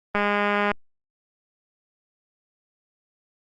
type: click train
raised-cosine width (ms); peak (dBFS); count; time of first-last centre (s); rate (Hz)
0.5; -8; 117; 0.15-0.716; 205
effects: Opus 24 kbps